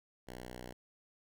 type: tone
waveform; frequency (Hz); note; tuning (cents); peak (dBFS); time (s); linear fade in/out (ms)
5% pulse; 61.74; B1; 0; -34; 0.27-0.73; 10
effects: none